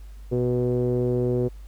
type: tone with low-pass filter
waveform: sawtooth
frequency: 123.47 Hz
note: B2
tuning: in tune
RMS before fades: -23 dBFS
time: 0.31-1.49 s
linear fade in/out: 20 ms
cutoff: 430 Hz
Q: 8.1
effects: added 50 Hz sine -38 dBFS peak until 1.67 s + pink hiss -59 dBFS RMS until 1.67 s